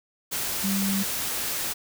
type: tone in noise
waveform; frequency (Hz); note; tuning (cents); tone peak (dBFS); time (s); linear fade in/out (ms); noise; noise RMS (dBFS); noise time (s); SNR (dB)
sine; 196; G3; 0; -24; 0.63-1.04; 20; white; -29; 0.31-1.74; +2
effects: none